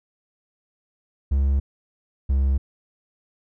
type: tone pair in turn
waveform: triangle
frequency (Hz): 68.8 / 67.62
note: C#2 / C#2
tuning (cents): -12 / -42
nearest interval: unison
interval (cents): 30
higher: first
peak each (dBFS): -15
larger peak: neither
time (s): 1.31-1.6 / 2.29-2.58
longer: neither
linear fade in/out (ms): 10
effects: none